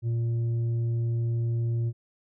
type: tone with tanh clipping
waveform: triangle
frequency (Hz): 116.54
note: A#2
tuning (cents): 0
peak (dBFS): -25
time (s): 0.02-1.93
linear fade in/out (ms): 50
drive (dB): 9
effects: none